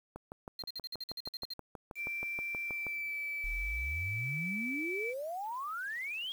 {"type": "click train", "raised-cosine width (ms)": 1, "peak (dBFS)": -29, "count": 18, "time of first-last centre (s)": [0.16, 2.867], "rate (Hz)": 6.28}
{"type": "tone bursts", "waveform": "triangle", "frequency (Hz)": 4186, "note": "C8", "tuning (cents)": 0, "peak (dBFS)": -37, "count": 12, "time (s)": [0.59, 1.536], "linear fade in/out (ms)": 2, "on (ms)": 33, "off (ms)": 50}
{"type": "tone with pitch glide", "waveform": "sine", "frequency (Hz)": [2349, 2311], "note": ["D7", "D7"], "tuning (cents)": [0, -28], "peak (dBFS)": -35, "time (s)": [1.95, 5.14], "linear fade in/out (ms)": 50, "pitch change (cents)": -28, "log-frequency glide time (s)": [2.64, 3.17]}
{"type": "exponential sweep", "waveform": "sine", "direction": "up", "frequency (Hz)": [35.64, 3322], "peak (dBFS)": -36, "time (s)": [3.44, 6.32], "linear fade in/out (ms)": 0}
{"effects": ["9-bit"]}